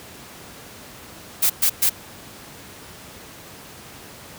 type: noise bursts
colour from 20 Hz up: blue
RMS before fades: -17 dBFS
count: 3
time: 1.42-1.897 s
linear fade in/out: 10 ms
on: 79 ms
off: 120 ms
effects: pink hiss -41 dBFS RMS until 4.38 s + high-pass 80 Hz 12 dB/octave